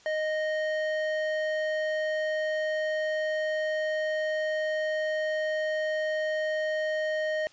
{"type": "tone with band-pass filter", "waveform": "square", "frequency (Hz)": 620, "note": "D#5", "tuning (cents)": -6, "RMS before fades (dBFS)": -29, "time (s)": [0.06, 7.47], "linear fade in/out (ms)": 0, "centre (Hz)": 1200, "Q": 3.3, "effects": ["white hiss -57 dBFS RMS until 7.52 s", "resampled to 16000 Hz"]}